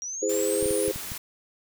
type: linear sweep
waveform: sine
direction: up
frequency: 5680 to 10040 Hz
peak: -31 dBFS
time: 0.02-0.88 s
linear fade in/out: 0 ms
type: chord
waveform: sine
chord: E augmented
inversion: none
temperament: just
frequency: 329.6 / 412 / 515 Hz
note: E4 / G#4 / B#4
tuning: 0 / -14 / -28 cents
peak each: -30 / -26 / -27 dBFS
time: 0.22-0.92 s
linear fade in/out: 10 ms
type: noise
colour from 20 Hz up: white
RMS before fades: -36 dBFS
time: 0.29-1.18 s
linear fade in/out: 5 ms
type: clicks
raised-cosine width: 5 ms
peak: -25 dBFS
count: 6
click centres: 0.627 / 0.659 / 0.709 / 0.881 / 0.96 / 1.119 s
effects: none